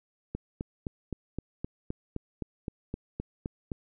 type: click train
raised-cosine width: 3 ms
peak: -20 dBFS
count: 14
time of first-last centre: 0.35-3.718 s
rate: 3.86 Hz
effects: none